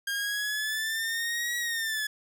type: exponential two-way sweep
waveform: sawtooth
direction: up then down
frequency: 1609 to 1923 to 1700 Hz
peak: -25 dBFS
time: 0.07-2.07 s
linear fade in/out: 5 ms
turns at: 1.57 s
effects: none